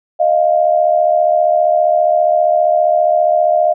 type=tone pair together; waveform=sine; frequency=621 / 696 Hz; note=D#5 / F5; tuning=-3 / -6 cents; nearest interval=major second; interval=197 cents; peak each=-12 dBFS; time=0.19-3.74 s; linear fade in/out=20 ms; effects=none